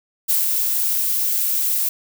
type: noise with ADSR envelope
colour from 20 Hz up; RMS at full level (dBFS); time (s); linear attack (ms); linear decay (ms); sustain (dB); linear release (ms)
violet; -17; 0.28-1.89; 21; 160; -3; 4
effects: none